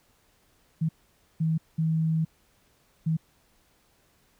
sine tone bursts at uneven times, 160.4 Hz, E3, 47 cents flat, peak -22 dBFS, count 4, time 0.81-0.89 / 1.4-1.58 / 1.78-2.25 / 3.06-3.17 s, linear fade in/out 10 ms, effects pink hiss -65 dBFS RMS until 4.39 s

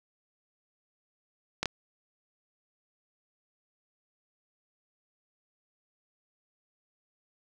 clicks, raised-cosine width 0.2 ms, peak -11 dBFS, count 2, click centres 1.63 / 1.657 s, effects none

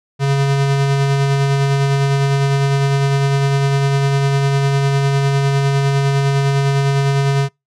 square tone with tremolo, 138.59 Hz, C#3, in tune, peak -12 dBFS, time 0.19-7.49 s, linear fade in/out 50 ms, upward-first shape sine, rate 9.9 Hz, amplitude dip 25%, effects noise-tail reverb RT60 0.2 s tail -26 dB re dry + low-pass 7000 Hz 12 dB/octave

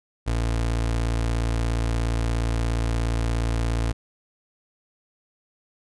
30% pulse tone, 57 Hz, A#1, 38 cents flat, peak -19 dBFS, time 0.26-3.93 s, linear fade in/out 20 ms, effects resampled to 24000 Hz

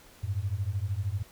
sine beating tone pair, 92.5 / 105.5 Hz, F#2 / G#2, 0 / +28 cents, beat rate 13 Hz, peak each -31 dBFS, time 0.23-1.23 s, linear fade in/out 10 ms, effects pink hiss -55 dBFS RMS until 1.31 s

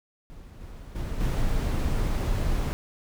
brown noise with level steps, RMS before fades -44 / -41 / -31 / -25 dBFS, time 0.3-2.73 s, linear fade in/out 0 ms, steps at 0.6 / 0.95 / 1.2 s, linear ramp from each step 10 ms, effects none

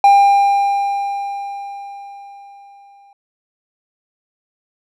triangle tone with exponential decay, 800 Hz, G5, 35 cents sharp, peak -3 dBFS, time 0.04-3.13 s, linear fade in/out 2 ms, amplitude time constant 670 ms, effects none

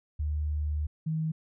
sine tone pair in turn, 75.2 / 158.47 Hz, D2 / D#3, +42 / +32 cents, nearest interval octave + minor second, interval 1290 cents, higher second, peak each -27 / -27 dBFS, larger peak neither, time 0.19-0.87 / 1.06-1.32 s, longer first, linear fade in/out 10 ms, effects none

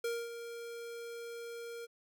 square tone with ADSR envelope, 467.6 Hz, A#4, 5 cents sharp, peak -33 dBFS, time 0.04-1.87 s, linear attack 5 ms, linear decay 240 ms, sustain -10 dB, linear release 28 ms, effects none

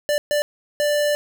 square tone bursts at uneven times, 589 Hz, D5, 5 cents sharp, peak -18 dBFS, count 3, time 0.09-0.18 / 0.31-0.42 / 0.8-1.15 s, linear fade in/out 0 ms, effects none

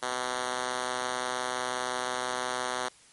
5% pulse tone with high-pass filter, 125.8 Hz, B2, 32 cents sharp, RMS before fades -32 dBFS, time 0.02-2.89 s, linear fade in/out 10 ms, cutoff 390 Hz, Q 0.55, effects white hiss -57 dBFS RMS until 3.12 s + MP3 48 kbps

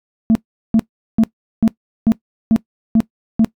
sine tone bursts, 223.8 Hz, A3, 30 cents sharp, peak -6 dBFS, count 8, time 0.3-3.446 s, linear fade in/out 0 ms, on 52 ms, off 390 ms, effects noise-tail reverb RT60 0.1 s tail -21 dB re dry + tanh soft clip ceiling -6 dBFS

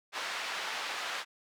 pink band-pass noise, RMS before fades -37 dBFS, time 0.12-1.25 s, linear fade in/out 50 ms, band 970 to 4200 Hz, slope 12 dB/octave, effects none

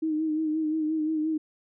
sine tone with vibrato, 312.2 Hz, D#4, 6 cents sharp, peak -24 dBFS, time 0.02-1.38 s, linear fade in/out 10 ms, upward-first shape sine, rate 5.7 Hz, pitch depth 41 cents each way, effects none

